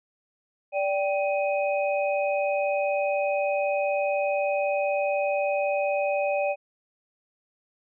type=tone cluster; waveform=sine; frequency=582 / 782 / 2505 Hz; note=D5 / G5 / D#7; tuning=-16 / -4 / +11 cents; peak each=-24 / -29 / -32 dBFS; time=0.72-6.56 s; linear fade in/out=50 ms; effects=none